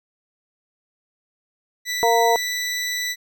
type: tone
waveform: 20% pulse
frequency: 1975.5 Hz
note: B6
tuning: in tune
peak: -18 dBFS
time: 1.85-3.16 s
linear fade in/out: 50 ms
type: harmonic tone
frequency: 232 Hz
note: A#3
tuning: 8 cents flat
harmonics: 2 / 3 / 4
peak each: -19 / -19 / -19 dBFS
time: 2.03-2.36 s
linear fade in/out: 0 ms
effects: none